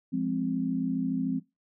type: chord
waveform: sine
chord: F minor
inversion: none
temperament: equal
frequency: 174.61 / 207.7 / 261.6 Hz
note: F3 / Ab3 / C4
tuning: 0 / 0 / 0 cents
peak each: -32 / -33 / -28 dBFS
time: 0.12-1.4 s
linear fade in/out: 20 ms
effects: noise-tail reverb RT60 0.2 s tail -18 dB re dry